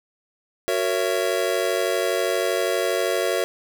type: chord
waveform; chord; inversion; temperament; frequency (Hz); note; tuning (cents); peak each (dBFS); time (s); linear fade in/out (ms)
square; F# dominant seventh; none; just; 370 / 462.5 / 555 / 666; F#4 / A#4 / C#5 / E5; 0 / -14 / +2 / +18; -27; 0.68-3.44; 0
effects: none